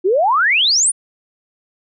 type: exponential sweep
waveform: sine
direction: up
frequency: 344.7 to 10000 Hz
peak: -11 dBFS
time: 0.04-0.92 s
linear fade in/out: 20 ms
effects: none